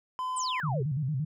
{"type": "tone", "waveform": "triangle", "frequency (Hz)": 1018, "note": "C6", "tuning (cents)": -48, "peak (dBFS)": -28, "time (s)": [0.19, 0.6], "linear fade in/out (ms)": 0}
{"type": "exponential sweep", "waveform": "sine", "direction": "down", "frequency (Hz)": [9150, 371.1], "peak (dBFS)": -32, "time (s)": [0.36, 0.83], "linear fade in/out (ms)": 10}
{"type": "tone with vibrato", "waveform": "sine", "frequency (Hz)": 141.4, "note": "C#3", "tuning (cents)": 35, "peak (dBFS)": -27, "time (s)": [0.63, 1.25], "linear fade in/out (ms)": 10, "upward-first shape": "square", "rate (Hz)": 8.8, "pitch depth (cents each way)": 150}
{"effects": []}